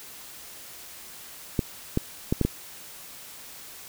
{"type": "clicks", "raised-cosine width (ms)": 3, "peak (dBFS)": -9, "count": 5, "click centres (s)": [1.592, 1.974, 2.325, 2.413, 2.45], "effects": ["white hiss -44 dBFS RMS until 3.88 s"]}